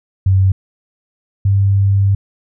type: tone pair in turn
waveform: sine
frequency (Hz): 95.4 / 98.76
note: G2 / G2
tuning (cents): -47 / +13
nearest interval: minor second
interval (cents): 60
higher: second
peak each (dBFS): -8 / -9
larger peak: first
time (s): 0.26-0.52 / 1.45-2.15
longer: second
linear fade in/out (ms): 5
effects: none